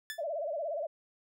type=tone with exponential decay; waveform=sawtooth; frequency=1744 Hz; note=A6; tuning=16 cents flat; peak=-30 dBFS; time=0.1-0.24 s; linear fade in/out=0 ms; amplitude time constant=30 ms
type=tone with vibrato; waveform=sine; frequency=622.3 Hz; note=D#5; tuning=in tune; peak=-32 dBFS; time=0.18-0.87 s; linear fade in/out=10 ms; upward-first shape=sine; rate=17 Hz; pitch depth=160 cents each way
effects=none